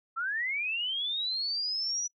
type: linear sweep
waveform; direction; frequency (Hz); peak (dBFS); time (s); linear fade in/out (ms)
sine; up; 1300 to 5920; -29; 0.16-2.08; 20
effects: noise-tail reverb RT60 0.1 s tail -24 dB re dry